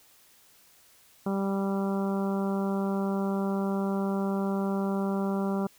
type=harmonic tone; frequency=196 Hz; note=G3; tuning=in tune; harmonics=1 / 2 / 3 / 4 / 5 / 6 / 7; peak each=-27 / -33 / -37 / -39 / -41 / -43 / -44 dBFS; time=1.26-5.67 s; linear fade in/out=5 ms; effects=white hiss -59 dBFS RMS until 5.78 s